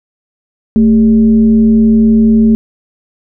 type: tone with frequency modulation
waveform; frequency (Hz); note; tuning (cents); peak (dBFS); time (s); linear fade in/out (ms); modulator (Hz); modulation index
sine; 222; A3; +16; -4; 0.76-2.55; 0; 179; 0.38
effects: none